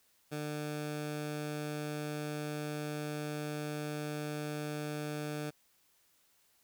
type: tone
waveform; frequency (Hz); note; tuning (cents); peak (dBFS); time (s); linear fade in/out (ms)
15% pulse; 150; D3; +37; -30; 0.31-5.51; 20
effects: white hiss -70 dBFS RMS until 6.63 s